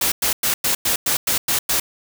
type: noise bursts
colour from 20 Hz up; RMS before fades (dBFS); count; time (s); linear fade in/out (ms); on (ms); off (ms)
white; -19; 9; 0.01-1.8; 5; 110; 100
effects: none